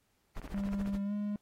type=noise with tremolo; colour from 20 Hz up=brown; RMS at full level=-39 dBFS; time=0.36-1 s; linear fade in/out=10 ms; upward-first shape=sine; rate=14 Hz; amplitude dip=95%
type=clicks; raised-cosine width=0.5 ms; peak=-33 dBFS; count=10; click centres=0.369 / 0.417 / 0.477 / 0.545 / 0.578 / 0.637 / 0.689 / 0.733 / 0.815 / 0.86 s
type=tone with pitch glide; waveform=triangle; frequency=199 to 206.4 Hz; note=G3 to G#3; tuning=+26 to -10 cents; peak=-30 dBFS; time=0.54-1.36 s; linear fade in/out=2 ms; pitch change=+64 cents; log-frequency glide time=1.03-1.13 s
effects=pink hiss -75 dBFS RMS until 1.41 s + AAC 48 kbps